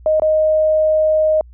sine tone with dropouts, 622.3 Hz, D#5, in tune, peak -11 dBFS, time 0.06-1.41 s, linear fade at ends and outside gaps 1 ms, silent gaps 0.198-0.22 s, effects added 60 Hz sine -38 dBFS peak until 1.53 s

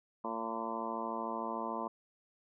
harmonic tone with a mistuned harmonic, 113.5 Hz, A#2, 46 cents flat, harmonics 2 / 3 / 4 / 5 / 6 / 7 / 8 / 9 / 10, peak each -43 / -45 / -46 / -45 / -44 / -50 / -42 / -40 / -48 dBFS, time 0.24-1.88 s, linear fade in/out 5 ms, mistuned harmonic 10, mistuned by +29 cents, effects none

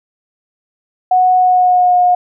sine tone with pitch glide, 736 to 718.8 Hz, F#5 to F5, -9 to +50 cents, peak -7 dBFS, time 1.11-2.15 s, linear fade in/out 5 ms, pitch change -41 cents, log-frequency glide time 1.36-1.98 s, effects none

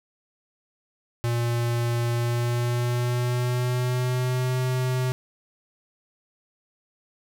square tone with pitch glide, 118.6 to 127.85 Hz, A#2 to C3, +30 to -40 cents, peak -23 dBFS, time 1.24-5.12 s, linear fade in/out 0 ms, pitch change +130 cents, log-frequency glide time 2.14-4.6 s, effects none

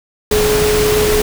sine tone in noise, 423.5 Hz, G#4, 34 cents sharp, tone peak -12 dBFS, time 0.31-1.22 s, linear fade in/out 5 ms, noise pink, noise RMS -17 dBFS, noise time 0.31-1.22 s, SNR +2 dB, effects none

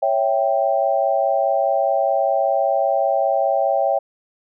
sine chord, C# diminished, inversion none, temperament equal, 554.4 / 659.3 / 784 Hz, C#5 / E5 / G5, 0 / 0 / 0 cents, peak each -20 dBFS, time 0.02-3.99 s, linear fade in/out 10 ms, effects none

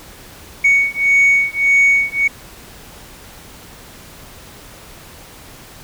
sine beating tone pair, 2229 / 2230.7 Hz, C#7 / C#7, +9 / +10 cents, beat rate 1.7 Hz, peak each -12 dBFS, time 0.64-2.28 s, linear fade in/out 10 ms, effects tanh soft clip ceiling -6 dBFS + pink hiss -39 dBFS RMS until 5.83 s

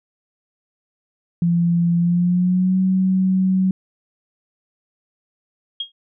sine tone with pitch glide, 171.2 to 187.78 Hz, F3 to F#3, -34 to +26 cents, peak -14 dBFS, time 1.42-3.71 s, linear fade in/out 2 ms, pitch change +160 cents, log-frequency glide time 1.98-2.79 s
sine tone with exponential decay, 3259 Hz, G#7, 33 cents flat, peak -19 dBFS, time 5.8-5.92 s, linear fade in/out 5 ms, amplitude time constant 24 ms
effects none

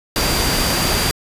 sine tone in noise, 4730 Hz, D8, 12 cents sharp, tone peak -24 dBFS, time 0.16-1.11 s, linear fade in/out 0 ms, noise pink, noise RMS -18 dBFS, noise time 0.16-1.11 s, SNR -9 dB, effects resampled to 32000 Hz

